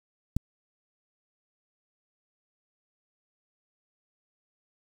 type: click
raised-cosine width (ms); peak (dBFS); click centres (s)
5; -13; 0.366
effects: 7-bit